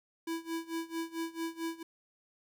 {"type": "tone with tremolo", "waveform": "square", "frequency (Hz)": 329.6, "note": "E4", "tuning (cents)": 0, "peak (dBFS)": -33, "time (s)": [0.27, 1.83], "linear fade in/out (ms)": 5, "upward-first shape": "sine", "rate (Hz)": 4.5, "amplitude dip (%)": 90, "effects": ["12-bit"]}